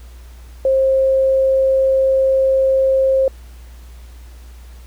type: tone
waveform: sine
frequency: 532 Hz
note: C5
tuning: 29 cents sharp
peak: -11 dBFS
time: 0.65-3.28 s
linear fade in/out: 2 ms
effects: added 60 Hz sine -35 dBFS peak until 4.86 s + pink hiss -49 dBFS RMS until 4.86 s